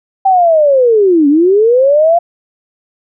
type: linear two-way sweep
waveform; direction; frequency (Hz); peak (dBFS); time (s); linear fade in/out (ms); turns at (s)
sine; down then up; 784 to 277.2 to 699; -5; 0.25-2.19; 10; 1.28
effects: none